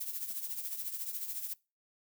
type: noise with tremolo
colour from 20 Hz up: violet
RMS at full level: -36 dBFS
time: 0-1.54 s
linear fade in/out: 10 ms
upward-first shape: triangle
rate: 14 Hz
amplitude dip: 70%
effects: noise-tail reverb RT60 0.3 s tail -24 dB re dry